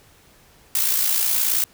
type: noise with amplitude modulation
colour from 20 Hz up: blue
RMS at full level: -18 dBFS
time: 0.75-1.64 s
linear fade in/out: 2 ms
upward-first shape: sine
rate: 58.9 Hz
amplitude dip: 50%
effects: pink hiss -53 dBFS RMS until 1.73 s